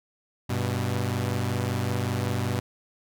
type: tone pair together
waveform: sawtooth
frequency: 97.9 / 123.15 Hz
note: G2 / B2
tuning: -2 / -5 cents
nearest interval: major third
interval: 397 cents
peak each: -24 dBFS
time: 0.49-2.6 s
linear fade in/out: 10 ms
effects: none